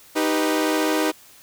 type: chord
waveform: sawtooth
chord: Eb augmented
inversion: none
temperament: equal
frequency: 311.1 / 392 / 493.9 Hz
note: Eb4 / G4 / B4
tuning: 0 / 0 / 0 cents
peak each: -17 / -22 / -22 dBFS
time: 0.15-1.12 s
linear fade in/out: 20 ms
effects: white hiss -49 dBFS RMS until 1.42 s